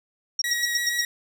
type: tone bursts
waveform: sine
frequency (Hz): 5588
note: F8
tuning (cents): 0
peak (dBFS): -20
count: 6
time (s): 0.39-1.013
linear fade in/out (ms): 5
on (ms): 28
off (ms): 91
type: tone with vibrato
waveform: sawtooth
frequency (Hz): 1911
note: A#6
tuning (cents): +43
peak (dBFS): -21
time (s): 0.44-1.05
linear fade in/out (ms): 2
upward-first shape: sine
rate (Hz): 6.2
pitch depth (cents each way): 10
effects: none